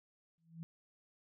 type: tone with exponential growth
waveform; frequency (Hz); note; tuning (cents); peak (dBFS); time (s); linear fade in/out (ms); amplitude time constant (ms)
sine; 164.81; E3; 0; -40; 0.38-0.63; 0; 53
effects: none